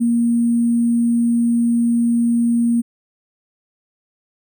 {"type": "tone with sample-and-hold", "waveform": "sine", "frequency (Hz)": 235.1, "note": "A#3", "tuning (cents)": 15, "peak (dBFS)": -13, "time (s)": [0, 2.82], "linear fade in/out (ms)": 20, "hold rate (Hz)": 8820, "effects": []}